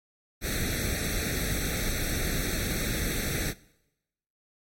pink noise with comb filter, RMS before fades -29 dBFS, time 0.41-3.54 s, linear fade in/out 50 ms, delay 0.5 ms, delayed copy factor +1, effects noise-tail reverb RT60 0.9 s tail -21 dB re dry + MP3 64 kbps

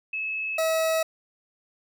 sine / 40% pulse tone pair in turn, 2593 / 644.3 Hz, E7 / E5, -29 / -40 cents, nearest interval 2 octaves, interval 2411 cents, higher first, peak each -27 / -21 dBFS, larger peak second, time 0.13-0.58 / 0.58-1.03 s, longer neither, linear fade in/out 5 ms, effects none

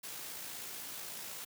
white noise with amplitude modulation, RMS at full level -43 dBFS, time 0.03-1.45 s, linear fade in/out 10 ms, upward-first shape sine, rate 56.2 Hz, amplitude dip 30%, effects high-pass 100 Hz 12 dB/octave

